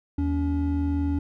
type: tone pair together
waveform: triangle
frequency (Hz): 79.5 / 283.5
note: D#2 / C#4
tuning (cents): +38 / +39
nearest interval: octave + minor seventh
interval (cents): 2201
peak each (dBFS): -23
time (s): 0.18-1.19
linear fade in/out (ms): 5
effects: none